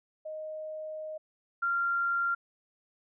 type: tone pair in turn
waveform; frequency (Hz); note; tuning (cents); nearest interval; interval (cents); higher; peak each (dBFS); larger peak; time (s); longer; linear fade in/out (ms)
sine; 622.3 / 1385.4; D#5 / F6; 0 / -14; octave + major second; 1386; second; -36 / -26; second; 0.25-1.18 / 1.62-2.35; first; 10
effects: none